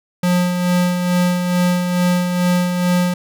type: tone with tremolo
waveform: square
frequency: 178.5 Hz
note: F3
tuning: 38 cents sharp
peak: -13 dBFS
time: 0.23-3.14 s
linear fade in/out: 5 ms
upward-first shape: sine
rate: 2.3 Hz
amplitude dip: 45%
effects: none